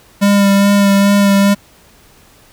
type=tone with vibrato; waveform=square; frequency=200 Hz; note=G3; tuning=35 cents sharp; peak=-8 dBFS; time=0.21-1.55 s; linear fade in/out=20 ms; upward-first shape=sine; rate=2.4 Hz; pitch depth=18 cents each way; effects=pink hiss -46 dBFS RMS until 2.52 s